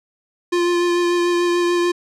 square tone with vibrato, 349.2 Hz, F4, in tune, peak -16 dBFS, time 0.52-1.92 s, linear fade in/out 10 ms, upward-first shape triangle, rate 6.8 Hz, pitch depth 17 cents each way, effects low-pass 7000 Hz 12 dB/octave

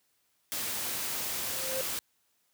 white noise, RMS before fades -34 dBFS, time 0.52-1.99 s, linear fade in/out 0 ms
triangle tone with exponential growth, 524 Hz, C5, 2 cents sharp, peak -28 dBFS, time 1.25-1.81 s, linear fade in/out 0 ms, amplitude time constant 120 ms
effects white hiss -73 dBFS RMS until 2.53 s + high-pass 60 Hz 12 dB/octave

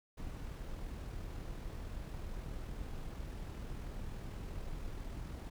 brown noise with amplitude modulation, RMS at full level -42 dBFS, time 0.17-5.5 s, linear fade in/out 10 ms, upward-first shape sine, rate 40.6 Hz, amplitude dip 25%, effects none

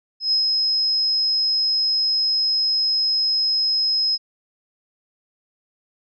sine tone with ADSR envelope, 5120 Hz, D#8, 49 cents sharp, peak -15 dBFS, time 0.2-4.18 s, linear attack 120 ms, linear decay 110 ms, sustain -2 dB, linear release 37 ms, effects none

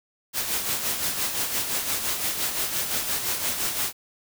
white noise with tremolo, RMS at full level -25 dBFS, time 0.33-3.93 s, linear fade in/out 50 ms, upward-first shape sine, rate 5.8 Hz, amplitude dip 50%, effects none

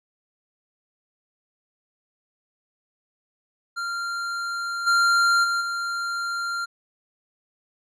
square tone with level steps, 1387 Hz, F6, 12 cents flat, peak -27 / -17 / -22 / -26 dBFS, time 3.76-6.66 s, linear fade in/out 20 ms, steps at 4.86 / 5.43 / 5.6 s, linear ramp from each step 20 ms, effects low-pass 7000 Hz 12 dB/octave

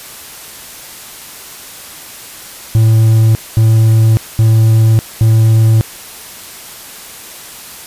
triangle tone bursts, 111.4 Hz, A2, 22 cents sharp, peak -3 dBFS, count 4, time 2.75-5.81 s, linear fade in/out 0 ms, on 600 ms, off 220 ms, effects white hiss -31 dBFS RMS until 7.86 s + resampled to 32000 Hz

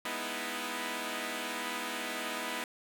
5% pulse chord, E major seventh, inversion first, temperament equal, 207.7 / 246.9 / 311.1 / 329.6 Hz, G#3 / B3 / D#4 / E4, 0 / 0 / 0 / 0 cents, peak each -32 / -27 / -30 / -29 dBFS, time 0.05-2.64 s, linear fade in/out 2 ms, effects none

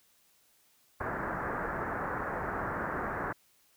white low-pass noise, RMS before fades -35 dBFS, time 1-3.33 s, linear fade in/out 10 ms, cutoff 1700 Hz, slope 48 dB/octave, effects white hiss -67 dBFS RMS until 3.76 s

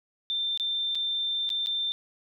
sine tone with dropouts, 3575 Hz, A7, 27 cents sharp, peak -26 dBFS, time 0.3-1.92 s, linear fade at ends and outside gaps 0 ms, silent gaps 0.575-0.598 / 0.949-0.954 / 1.492-1.502 / 1.661-1.67 s, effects none

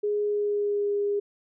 sine tone with pitch glide, 415.3 to 407.5 Hz, G#4 to G#4, 0 to -33 cents, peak -23 dBFS, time 0.03-1.2 s, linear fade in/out 10 ms, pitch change -33 cents, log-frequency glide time 0.24-0.93 s, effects none

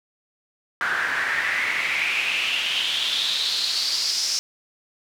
pink noise with band-pass filter sweep, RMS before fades -24 dBFS, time 0.81-4.39 s, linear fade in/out 0 ms, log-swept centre 1500 to 5500 Hz, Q 5.5, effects none

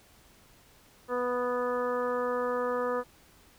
harmonic tone with a mistuned harmonic, 246.9 Hz, B3, in tune, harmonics 1 / 2 / 3 / 4 / 5 / 6 / 7, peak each -38 / -29 / -43 / -37 / -35 / -44 / -43 dBFS, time 1.08-3.04 s, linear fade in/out 50 ms, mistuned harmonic 3, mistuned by -19 cents, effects pink hiss -59 dBFS RMS until 3.58 s

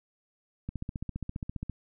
click train, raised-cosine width 5 ms, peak -22 dBFS, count 16, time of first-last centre 0.69-1.697 s, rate 14.9 Hz, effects none

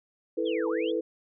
sine chord, E suspended fourth, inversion none, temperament just, 329.6 / 439.5 / 494.4 Hz, E4 / A4 / B4, 0 / -2 / +2 cents, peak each -30 dBFS, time 0.37-1.01 s, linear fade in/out 10 ms
sine linear two-way sweep, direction down then up, 3520 to 830.6 to 3520 Hz, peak -37 dBFS, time 0.45-0.92 s, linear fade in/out 20 ms, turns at 0.68 s
effects none

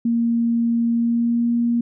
sine tone with pitch glide, 233.1 to 236.2 Hz, A#3 to A#3, 0 to +23 cents, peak -16 dBFS, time 0.05-1.81 s, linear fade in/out 5 ms, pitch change +23 cents, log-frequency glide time 0.92-1.51 s, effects none

